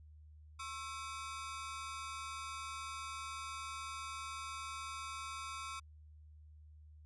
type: ring-modulated tone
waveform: sawtooth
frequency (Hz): 1206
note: D6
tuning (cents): +46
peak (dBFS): -36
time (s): 0.59-5.8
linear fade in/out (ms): 10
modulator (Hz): 125
effects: added 76 Hz sine -55 dBFS peak until 7.05 s + resampled to 24000 Hz